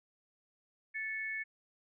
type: tone pair together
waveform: sine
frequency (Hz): 1752 / 2207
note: A6 / C#7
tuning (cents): -8 / -8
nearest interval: major third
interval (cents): 400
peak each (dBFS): -39 / -38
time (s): 0.94-1.44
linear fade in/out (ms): 20
effects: none